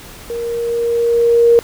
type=tone with level ramp; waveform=sine; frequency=468.9 Hz; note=A#4; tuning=10 cents sharp; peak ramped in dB=-20 to -5 dBFS; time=0.3-1.59 s; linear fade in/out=0 ms; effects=pink hiss -36 dBFS RMS until 1.63 s